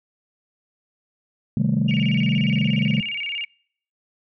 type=chord; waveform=sine; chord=A half-diminished seventh; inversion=first; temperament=equal; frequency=130.81 / 155.56 / 196 / 220 Hz; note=C3 / Eb3 / G3 / A3; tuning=0 / 0 / 0 / 0 cents; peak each=-22 dBFS; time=1.57-3.01 s; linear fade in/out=2 ms
type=tone with vibrato; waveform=sine; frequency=2526 Hz; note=D#7; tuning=26 cents sharp; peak=-25 dBFS; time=1.88-3.45 s; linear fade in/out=5 ms; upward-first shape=square; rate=17 Hz; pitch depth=190 cents each way
effects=noise-tail reverb RT60 0.6 s tail -26 dB re dry + tanh soft clip ceiling -11 dBFS